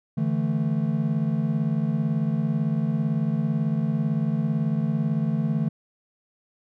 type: chord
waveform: triangle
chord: D suspended second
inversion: none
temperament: equal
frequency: 146.83 / 164.81 / 220 Hz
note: D3 / E3 / A3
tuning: 0 / 0 / 0 cents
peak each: -24 dBFS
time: 0.17-5.69 s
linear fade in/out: 10 ms
effects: none